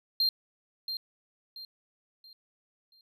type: tone with echo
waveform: triangle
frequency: 4186 Hz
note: C8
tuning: in tune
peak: -22 dBFS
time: 0.2-0.29 s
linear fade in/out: 2 ms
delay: 680 ms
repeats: 4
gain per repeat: -9 dB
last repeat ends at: 3.01 s
effects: none